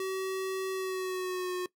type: tone with pitch glide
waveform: square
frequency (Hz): 380 to 362.8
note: F#4 to F#4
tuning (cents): +46 to -34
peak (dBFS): -32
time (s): 0-1.66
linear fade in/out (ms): 2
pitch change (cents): -80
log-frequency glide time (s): 0.71-1.54
effects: noise-tail reverb RT60 0.1 s tail -19 dB re dry